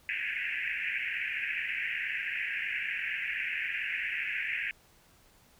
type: band-pass noise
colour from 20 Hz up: white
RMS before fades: -34 dBFS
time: 0.09-4.71 s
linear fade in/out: 0 ms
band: 1600 to 2700 Hz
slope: 96 dB/octave
effects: pink hiss -62 dBFS RMS until 5.59 s